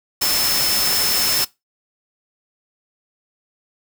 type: tone in noise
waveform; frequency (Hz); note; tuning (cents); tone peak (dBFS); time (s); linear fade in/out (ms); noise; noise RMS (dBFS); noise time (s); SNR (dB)
sine; 5270; E8; -1; -20; 0.21-1.45; 10; white; -20; 0.21-1.45; -3
effects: noise-tail reverb RT60 0.2 s tail -20 dB re dry